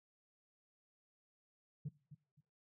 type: tone with echo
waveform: sine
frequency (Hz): 146.83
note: D3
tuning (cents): 0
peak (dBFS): -37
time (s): 1.85-1.89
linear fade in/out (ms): 10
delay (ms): 260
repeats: 2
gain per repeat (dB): -13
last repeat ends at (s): 2.41
effects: noise-tail reverb RT60 0.4 s tail -20 dB re dry + tanh soft clip ceiling -36 dBFS